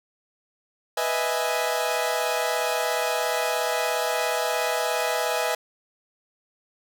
sawtooth chord, E major seventh, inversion second, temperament equal, 493.9 / 622.3 / 659.3 / 830.6 Hz, B4 / D#5 / E5 / G#5, 0 / 0 / 0 / 0 cents, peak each -25 dBFS, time 0.97-5.55 s, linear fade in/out 5 ms, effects none

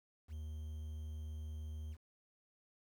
triangle tone with quantisation, 77.2 Hz, D#2, 13 cents flat, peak -40 dBFS, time 0.28-1.97 s, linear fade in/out 50 ms, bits 11, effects none

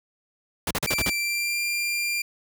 pink noise bursts, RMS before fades -25 dBFS, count 6, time 0.67-1.097 s, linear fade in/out 2 ms, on 37 ms, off 41 ms
sawtooth tone with pitch glide, 2349 to 2386 Hz, D7 to D7, 0 to +27 cents, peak -21 dBFS, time 0.87-2.22 s, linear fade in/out 5 ms, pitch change +27 cents, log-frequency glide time 1.16-1.61 s
effects high-pass 60 Hz 12 dB/octave

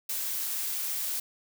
blue noise, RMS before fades -32 dBFS, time 0.09-1.2 s, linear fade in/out 5 ms, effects none

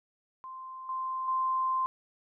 sine tone with level steps, 1043 Hz, C6, 6 cents flat, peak -40 / -31 / -26 dBFS, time 0.44-1.86 s, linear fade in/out 0 ms, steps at 0.89 / 1.28 s, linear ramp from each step 2 ms, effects none

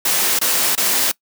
white noise bursts, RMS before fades -17 dBFS, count 3, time 0.05-1.116 s, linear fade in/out 5 ms, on 340 ms, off 23 ms, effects noise-tail reverb RT60 0.1 s tail -23 dB re dry + high-pass 200 Hz 12 dB/octave

